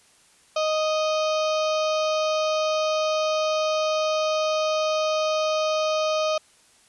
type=harmonic tone; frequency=622.3 Hz; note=D#5; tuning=in tune; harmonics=1 / 2 / 4 / 5 / 6 / 7 / 8 / 9 / 10; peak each=-22 / -28 / -34 / -36 / -38 / -39 / -40 / -41 / -42 dBFS; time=0.56-6.38 s; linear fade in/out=5 ms; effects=white hiss -57 dBFS RMS until 6.88 s + resampled to 24000 Hz